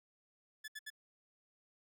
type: tone bursts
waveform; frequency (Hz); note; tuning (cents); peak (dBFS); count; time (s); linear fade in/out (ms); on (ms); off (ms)
sawtooth; 1726; A6; -34; -40; 3; 0.64-0.903; 10; 41; 70
effects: none